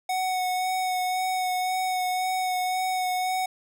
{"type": "tone with vibrato", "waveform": "square", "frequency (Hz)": 740, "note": "F#5", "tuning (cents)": 0, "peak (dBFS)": -25, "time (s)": [0.09, 3.46], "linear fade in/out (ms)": 5, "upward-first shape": "sine", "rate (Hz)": 1.9, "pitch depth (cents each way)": 16, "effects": []}